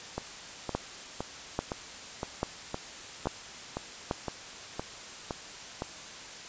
two click trains, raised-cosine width 1 ms, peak -14 / -18 dBFS, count 5 / 12, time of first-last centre 0.75-4.111 / 0.18-5.821 s, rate 1.19 / 1.95 Hz, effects white hiss -44 dBFS RMS until 6.48 s + resampled to 16000 Hz

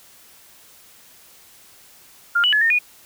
sine tone with pitch steps, 1402 / 2953 / 1708 / 1827 / 2453 Hz, F6 / F#7 / G#6 / A#6 / D#7, +6 / -4 / +48 / -35 / -25 cents, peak -14 dBFS, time 2.35-2.79 s, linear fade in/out 10 ms, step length 88 ms, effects white hiss -49 dBFS RMS until 3.05 s

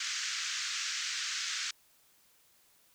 white band-pass noise, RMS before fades -36 dBFS, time 0-1.71 s, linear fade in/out 5 ms, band 1300 to 6900 Hz, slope 48 dB/octave, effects white hiss -66 dBFS RMS until 2.94 s

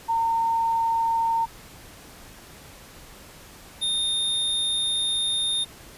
sine / square tone pair in turn, 913 / 3652 Hz, A#5 / A#7, -36 / -36 cents, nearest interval 2 octaves, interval 2400 cents, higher second, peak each -20 / -23 dBFS, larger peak first, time 0.08-1.46 / 3.81-5.65 s, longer second, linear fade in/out 20 ms, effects pink hiss -46 dBFS RMS until 5.97 s + resampled to 32000 Hz

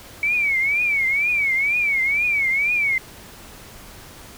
sine tone with vibrato, 2265 Hz, C#7, 37 cents sharp, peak -17 dBFS, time 0.23-2.98 s, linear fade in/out 2 ms, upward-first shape triangle, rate 2.1 Hz, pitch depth 160 cents each way, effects pink hiss -42 dBFS RMS until 4.37 s

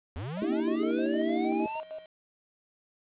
square linear sweep, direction up, 74.2 to 932.3 Hz, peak -34 dBFS, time 0.16-1.8 s, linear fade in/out 0 ms
sine tone with tremolo, 629 Hz, D#5, 19 cents sharp, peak -36 dBFS, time 0.37-2.06 s, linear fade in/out 2 ms, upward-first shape square, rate 6.5 Hz, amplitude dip 80%
sine chord, E half-diminished seventh, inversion second, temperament equal with one note detuned, 233.1 / 293.7 / 324.2 / 392 Hz, Bb3 / D4 / E4 / G4, 0 / 0 / -29 / 0 cents, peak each -32 / -35 / -29 / -33 dBFS, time 0.42-1.66 s, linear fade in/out 2 ms
effects resampled to 8000 Hz + 9-bit

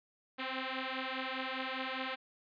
5% pulse beating tone pair, 259.4 / 264.3 Hz, C4 / C4, -15 / +18 cents, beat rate 4.9 Hz, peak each -27 / -28 dBFS, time 0.38-2.16 s, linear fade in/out 20 ms, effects resampled to 11025 Hz

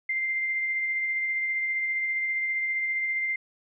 sine tone with tremolo, 2092 Hz, C7, 1 cent flat, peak -24 dBFS, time 0.09-3.36 s, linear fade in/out 5 ms, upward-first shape sine, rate 15 Hz, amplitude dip 25%, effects none

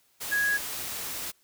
sine tone in noise, 1660 Hz, G#6, 1 cent flat, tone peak -23 dBFS, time 0.31-0.58 s, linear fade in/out 20 ms, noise white, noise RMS -35 dBFS, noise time 0.2-1.32 s, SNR +9 dB, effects white hiss -66 dBFS RMS until 1.43 s

